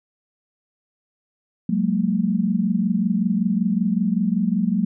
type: tone cluster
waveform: sine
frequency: 181.9 / 201.6 / 227 Hz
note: F#3 / G3 / A#3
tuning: -29 / +49 / -46 cents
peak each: -22 dBFS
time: 1.69-4.85 s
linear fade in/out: 5 ms
effects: none